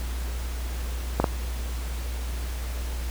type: clicks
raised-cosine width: 1 ms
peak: -6 dBFS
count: 2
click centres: 1.2 / 1.242 s
effects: added 60 Hz sine -28 dBFS peak until 3.1 s + pink hiss -40 dBFS RMS until 3.1 s